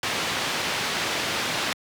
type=low-pass noise; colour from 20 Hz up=white; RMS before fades=-27 dBFS; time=0.03-1.73 s; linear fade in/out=2 ms; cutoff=3700 Hz; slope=12 dB/octave; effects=high-pass 100 Hz 12 dB/octave